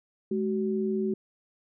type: tone pair together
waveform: sine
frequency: 211.6 / 377.6 Hz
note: G#3 / F#4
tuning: +33 / +35 cents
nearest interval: minor seventh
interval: 1002 cents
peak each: -28 dBFS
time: 0.31-1.14 s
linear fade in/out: 5 ms
effects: none